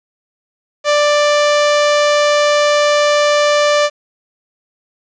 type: tone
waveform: sawtooth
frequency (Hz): 589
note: D5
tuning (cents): +5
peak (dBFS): -6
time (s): 0.84-3.9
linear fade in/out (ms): 50
effects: resampled to 16000 Hz + 7-bit